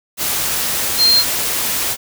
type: tone in noise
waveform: sine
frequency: 4186 Hz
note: C8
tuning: in tune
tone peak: -9 dBFS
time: 0.97-1.24 s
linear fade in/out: 50 ms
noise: white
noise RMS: -19 dBFS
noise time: 0.17-1.97 s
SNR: +7 dB
effects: none